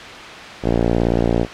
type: tone with low-pass filter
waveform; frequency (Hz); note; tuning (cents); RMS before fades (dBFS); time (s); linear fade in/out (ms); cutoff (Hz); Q
5% pulse; 58; A#1; -8; -17; 0.62-1.47; 50; 620; 0.71
effects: white hiss -32 dBFS RMS until 1.53 s + low-pass 3000 Hz 12 dB/octave